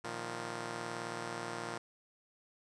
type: chord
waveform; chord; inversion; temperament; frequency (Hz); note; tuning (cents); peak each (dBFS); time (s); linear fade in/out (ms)
5% pulse; Bb suspended fourth; none; just; 116.54 / 155.39 / 174.81; Bb2 / Eb3 / F3; 0 / -2 / +2; -32 / -35 / -34; 0.04-1.78; 5
effects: resampled to 22050 Hz